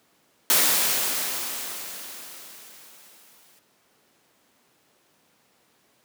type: noise with exponential decay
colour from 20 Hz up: white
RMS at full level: -18 dBFS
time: 0.5-3.59 s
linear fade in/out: 0 ms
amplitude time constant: 670 ms
effects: pink hiss -63 dBFS RMS until 6.04 s + high-pass 200 Hz 12 dB/octave